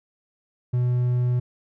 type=tone; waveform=triangle; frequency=123.47 Hz; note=B2; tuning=in tune; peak=-17 dBFS; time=0.73-1.4 s; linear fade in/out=10 ms; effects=none